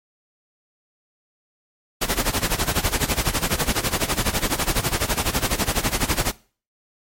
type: noise with tremolo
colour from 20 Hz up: pink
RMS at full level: -19 dBFS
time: 2.01-6.32 s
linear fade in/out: 10 ms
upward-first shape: sine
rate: 12 Hz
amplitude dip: 85%
effects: noise-tail reverb RT60 0.4 s tail -21 dB re dry + MP3 64 kbps